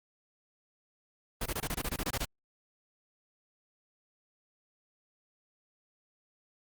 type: noise bursts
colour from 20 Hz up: pink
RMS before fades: -33 dBFS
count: 12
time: 1.41-2.25 s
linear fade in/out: 5 ms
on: 48 ms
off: 24 ms
effects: Opus 32 kbps